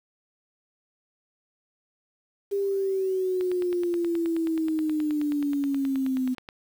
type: linear sweep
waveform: sine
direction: down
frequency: 401.1 to 253.1 Hz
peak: -23 dBFS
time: 2.51-6.35 s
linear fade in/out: 20 ms
type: click train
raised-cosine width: 0.3 ms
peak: -24 dBFS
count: 30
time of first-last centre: 3.41-6.489 s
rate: 9.42 Hz
effects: 8-bit